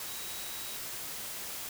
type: tone in noise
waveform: sine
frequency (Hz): 3859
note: B7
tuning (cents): -41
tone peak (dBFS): -48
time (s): 0.08-0.77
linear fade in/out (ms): 2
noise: white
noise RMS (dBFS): -40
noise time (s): 0-1.69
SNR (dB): -11
effects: none